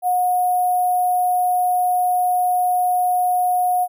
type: tone with sample-and-hold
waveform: sine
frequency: 725 Hz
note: F#5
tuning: 35 cents flat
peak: -15 dBFS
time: 0.02-3.88 s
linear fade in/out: 50 ms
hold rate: 11025 Hz
effects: none

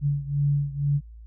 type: beating tone pair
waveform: sine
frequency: 142.4 / 144.5 Hz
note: C#3 / D3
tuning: +47 / -28 cents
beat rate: 2.1 Hz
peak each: -23 / -26 dBFS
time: 0.01-1.01 s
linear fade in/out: 50 ms
effects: added 56 Hz sine -41 dBFS peak until 1.26 s

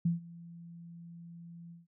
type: tone with ADSR envelope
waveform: sine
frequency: 169.6 Hz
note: E3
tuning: 50 cents sharp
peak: -24 dBFS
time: 0.05-1.87 s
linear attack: 7 ms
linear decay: 140 ms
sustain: -22 dB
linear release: 160 ms
effects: none

